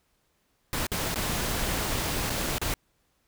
pink noise with dropouts, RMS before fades -29 dBFS, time 0.73-2.74 s, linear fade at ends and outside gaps 1 ms, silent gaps 0.868-0.917 / 1.144-1.158 / 2.298-2.302 / 2.583-2.615 s, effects pink hiss -71 dBFS RMS until 3.27 s

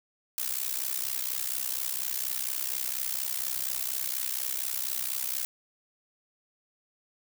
blue noise with amplitude modulation, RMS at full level -28 dBFS, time 0.38-5.45 s, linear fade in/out 0 ms, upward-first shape sine, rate 64.2 Hz, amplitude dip 90%, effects none

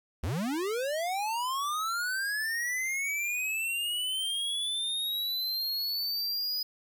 square linear sweep, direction up, 62.7 to 4978 Hz, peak -30 dBFS, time 0.23-6.63 s, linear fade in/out 5 ms, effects 10-bit

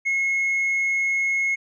triangle tone with tanh clipping, 2170 Hz, C#7, 37 cents flat, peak -20 dBFS, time 0.05-1.56 s, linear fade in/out 20 ms, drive 6 dB, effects none

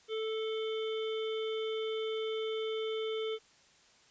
harmonic tone, 440 Hz, A4, in tune, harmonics 1 / 3 / 5 / 7 / 8, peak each -33 / -47 / -48 / -45 / -47 dBFS, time 0.08-3.39 s, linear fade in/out 50 ms, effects white hiss -63 dBFS RMS until 4.1 s + resampled to 16000 Hz

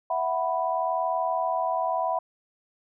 sine chord, E suspended second, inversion none, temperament equal, 659.3 / 740 / 987.8 Hz, E5 / F#5 / B5, 0 / 0 / 0 cents, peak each -28 dBFS, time 0.1-2.19 s, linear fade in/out 5 ms, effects none

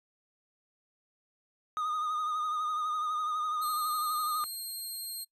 triangle tone with vibrato, 1236 Hz, D#6, 12 cents flat, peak -28 dBFS, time 1.77-4.44 s, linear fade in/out 0 ms, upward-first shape sine, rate 12 Hz, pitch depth 42 cents each way
5% pulse tone, 4204 Hz, C8, 7 cents sharp, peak -29 dBFS, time 3.61-5.25 s, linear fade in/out 20 ms
effects noise-tail reverb RT60 0.1 s tail -21 dB re dry + resampled to 32000 Hz

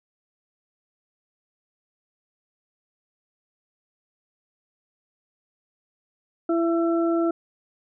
harmonic tone, 334.9 Hz, E4, 27 cents sharp, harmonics 1 / 2 / 4, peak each -20 / -27 / -32 dBFS, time 6.49-7.31 s, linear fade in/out 5 ms, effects none

